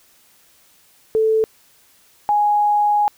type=tone pair in turn; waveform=sine; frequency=440 / 830.6 Hz; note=A4 / G#5; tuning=0 / 0 cents; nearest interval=major seventh; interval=1100 cents; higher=second; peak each=-13 dBFS; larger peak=neither; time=1.15-1.44 / 2.29-3.08 s; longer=second; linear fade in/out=0 ms; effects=white hiss -54 dBFS RMS until 3.17 s